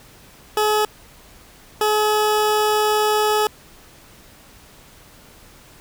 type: tone bursts at uneven times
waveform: 20% pulse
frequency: 425.2 Hz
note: G#4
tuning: 41 cents sharp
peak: -11 dBFS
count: 2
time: 0.57-0.85 / 1.81-3.47 s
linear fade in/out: 2 ms
effects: pink hiss -47 dBFS RMS until 5.8 s